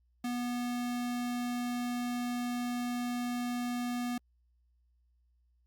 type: tone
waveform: square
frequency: 243.7 Hz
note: B3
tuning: 23 cents flat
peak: -33 dBFS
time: 0.24-4.18 s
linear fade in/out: 5 ms
effects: added 60 Hz sine -67 dBFS peak until 5.66 s + Opus 48 kbps